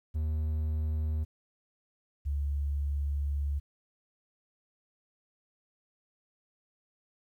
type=tone pair in turn; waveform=triangle / sine; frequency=77.8 / 71.27 Hz; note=D#2 / C#2; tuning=0 / +49 cents; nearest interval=major second; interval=151 cents; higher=first; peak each=-26 / -28 dBFS; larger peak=first; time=0.14-1.25 / 2.25-3.6 s; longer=second; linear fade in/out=20 ms; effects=11-bit